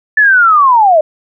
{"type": "linear sweep", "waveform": "sine", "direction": "down", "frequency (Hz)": [1760, 593], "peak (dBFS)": -4, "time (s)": [0.17, 1.01], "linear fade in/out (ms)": 5, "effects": []}